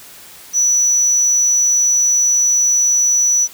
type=tone; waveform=sine; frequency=5920 Hz; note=F#8; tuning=in tune; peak=-8 dBFS; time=0.53-3.48 s; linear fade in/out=50 ms; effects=tanh soft clip ceiling -10 dBFS + white hiss -39 dBFS RMS until 3.53 s